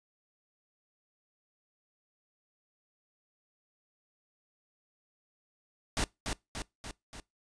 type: noise with echo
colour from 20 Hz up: pink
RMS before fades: -30 dBFS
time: 5.97-6.04 s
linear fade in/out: 0 ms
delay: 290 ms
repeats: 4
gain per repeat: -4 dB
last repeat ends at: 7.2 s
effects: noise-tail reverb RT60 0.2 s tail -23 dB re dry + resampled to 22050 Hz